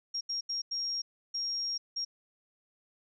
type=tone bursts at uneven times; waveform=sine; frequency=5580 Hz; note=F8; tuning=2 cents flat; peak=-31 dBFS; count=6; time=0.14-0.21 / 0.29-0.41 / 0.49-0.62 / 0.71-1.02 / 1.34-1.78 / 1.96-2.05 s; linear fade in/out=10 ms; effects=none